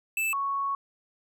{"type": "tone pair in turn", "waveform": ["square", "sine"], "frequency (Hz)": [2637, 1108.7], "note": ["E7", "C#6"], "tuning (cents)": [0, 0], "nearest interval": "octave + minor third", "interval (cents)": 1500, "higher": "first", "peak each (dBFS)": -26, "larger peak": "neither", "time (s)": [[0.17, 0.33], [0.33, 0.75]], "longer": "second", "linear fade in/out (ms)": 2, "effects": []}